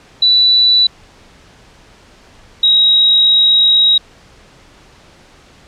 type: tone pair in turn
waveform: sine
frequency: 3961 / 3814 Hz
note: B7 / A#7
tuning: +4 / +39 cents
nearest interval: minor second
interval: 65 cents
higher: first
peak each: -6 dBFS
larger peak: neither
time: 0.22-0.87 / 2.63-3.98 s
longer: second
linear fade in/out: 5 ms
effects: pink hiss -44 dBFS RMS until 5.67 s + low-pass 6000 Hz 12 dB/octave